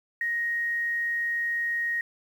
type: tone with quantisation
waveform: sine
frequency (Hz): 1874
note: A#6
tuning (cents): +9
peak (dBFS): -25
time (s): 0.21-2.01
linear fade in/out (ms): 2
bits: 9
effects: none